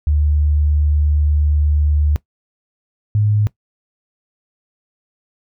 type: tone pair in turn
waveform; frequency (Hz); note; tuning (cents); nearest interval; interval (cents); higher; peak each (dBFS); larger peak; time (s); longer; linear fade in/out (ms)
sine; 74.3 / 105.08; D2 / G#2; +21 / +21; tritone; 600; second; -12; neither; 0.07-2.16 / 3.15-3.47; first; 0
effects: noise-tail reverb RT60 0.1 s tail -19 dB re dry